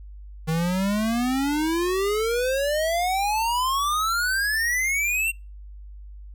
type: exponential sweep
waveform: square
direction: up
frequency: 156.8 to 2764 Hz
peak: -22 dBFS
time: 0.47-5.32 s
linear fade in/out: 20 ms
effects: noise-tail reverb RT60 0.3 s tail -26 dB re dry + added 50 Hz sine -38 dBFS peak until 6.34 s